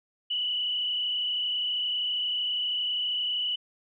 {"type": "tone with frequency modulation", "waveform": "sine", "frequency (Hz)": 2960, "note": "F#7", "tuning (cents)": 0, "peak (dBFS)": -26, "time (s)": [0.3, 3.56], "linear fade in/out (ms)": 10, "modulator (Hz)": 32.6, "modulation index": 2.2, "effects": []}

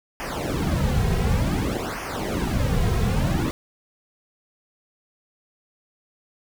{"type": "noise with flanger", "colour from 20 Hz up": "brown", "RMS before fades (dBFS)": -23, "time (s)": [0.2, 3.51], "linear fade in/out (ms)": 0, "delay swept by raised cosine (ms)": [0.25, 3.45], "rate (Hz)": 0.55, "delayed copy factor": -0.9, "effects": []}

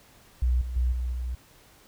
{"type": "tone with level steps", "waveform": "sine", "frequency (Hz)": 61.74, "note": "B1", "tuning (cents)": 0, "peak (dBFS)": [-20, -30, -21, -26, -28], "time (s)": [0.42, 1.35], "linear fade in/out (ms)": 5, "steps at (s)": [0.61, 0.76, 0.92, 1.12], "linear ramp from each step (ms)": 5, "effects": ["pink hiss -56 dBFS RMS until 1.87 s"]}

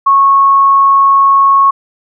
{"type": "tone", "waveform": "sine", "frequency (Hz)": 1100, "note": "C#6", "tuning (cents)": -14, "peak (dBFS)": -4, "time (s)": [0.06, 1.71], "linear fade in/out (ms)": 10, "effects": []}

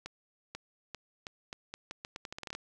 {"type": "accelerating click train", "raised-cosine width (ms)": 0.2, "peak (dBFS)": -23, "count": 17, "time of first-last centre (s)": [0.06, 2.55], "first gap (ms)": 490, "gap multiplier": 0.81, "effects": []}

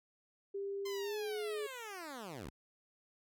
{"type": "tone with pitch glide", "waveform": "sine", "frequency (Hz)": [397.1, 423.1], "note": ["G4", "G#4"], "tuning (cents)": [22, 32], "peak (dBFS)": -37, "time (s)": [0.54, 1.67], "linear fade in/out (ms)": 10, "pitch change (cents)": 110, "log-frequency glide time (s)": [1.01, 1.16]}
{"type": "linear sweep", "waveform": "10% pulse", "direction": "down", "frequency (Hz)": [1046.5, 49], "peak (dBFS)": -36, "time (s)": [0.85, 2.5], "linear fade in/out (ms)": 10}
{"effects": []}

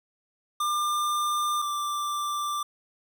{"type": "tone pair in turn", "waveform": "square", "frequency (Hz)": [1197, 1178.5], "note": ["D6", "D6"], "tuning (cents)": [33, 6], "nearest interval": "unison", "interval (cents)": 27, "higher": "first", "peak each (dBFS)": [-25, -28], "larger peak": "first", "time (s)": [[0.6, 1.62], [1.62, 2.63]], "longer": "first", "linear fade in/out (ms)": 5, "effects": []}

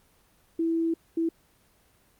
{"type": "tone bursts at uneven times", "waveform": "sine", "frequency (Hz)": 329.6, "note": "E4", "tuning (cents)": 0, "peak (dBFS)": -23, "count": 2, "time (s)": [[0.59, 0.94], [1.17, 1.29]], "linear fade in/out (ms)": 5, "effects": ["pink hiss -63 dBFS RMS until 2.19 s", "Opus 24 kbps"]}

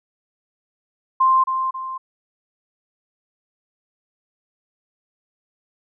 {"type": "tone with echo", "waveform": "sine", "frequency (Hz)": 1048, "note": "C6", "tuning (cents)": 2, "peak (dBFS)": -12, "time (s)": [1.2, 1.44], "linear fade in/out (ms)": 10, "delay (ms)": 270, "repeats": 2, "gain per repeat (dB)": -7, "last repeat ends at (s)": 1.98, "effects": []}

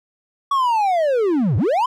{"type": "linear two-way sweep", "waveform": "triangle", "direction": "down then up", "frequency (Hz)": [1135, 88.8, 1049], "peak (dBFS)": -13, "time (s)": [0.51, 1.86], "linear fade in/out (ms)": 5, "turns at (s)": 1.57, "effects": []}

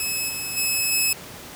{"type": "tone with level steps", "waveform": "10% pulse", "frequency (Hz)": 2586, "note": "E7", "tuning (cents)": -34, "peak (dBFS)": [-15, -19, -12, -10], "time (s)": [0, 1.13], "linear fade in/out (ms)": 2, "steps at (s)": [0.28, 0.56, 0.91], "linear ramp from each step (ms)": 20, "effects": ["pink hiss -39 dBFS RMS until 1.55 s", "high-pass 80 Hz 12 dB/octave"]}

